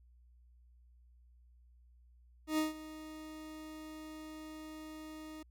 40% pulse tone with ADSR envelope, 311.1 Hz, D#4, in tune, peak -28 dBFS, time 2.47-5.43 s, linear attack 110 ms, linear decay 150 ms, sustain -17 dB, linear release 7 ms, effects added 60 Hz sine -60 dBFS peak until 5.5 s

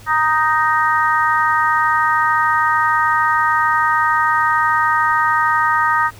harmonic tone, 311.1 Hz, D#4, in tune, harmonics 3 / 4 / 5 / 6, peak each -18 / -16 / -21 / -20 dBFS, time 0.06-6.11 s, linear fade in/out 50 ms, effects added 105 Hz sine -41 dBFS peak until 6.19 s + pink hiss -43 dBFS RMS until 6.19 s

